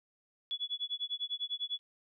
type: tone with tremolo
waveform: sine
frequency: 3400 Hz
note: G#7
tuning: 40 cents sharp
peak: -31 dBFS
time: 0.51-1.79 s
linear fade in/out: 0 ms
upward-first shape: sine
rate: 10 Hz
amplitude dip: 100%
effects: none